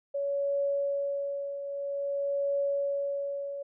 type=tone with tremolo; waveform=sine; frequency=562 Hz; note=C#5; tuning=24 cents sharp; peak=-25 dBFS; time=0.14-3.63 s; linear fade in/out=10 ms; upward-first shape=triangle; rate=0.51 Hz; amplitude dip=65%; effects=none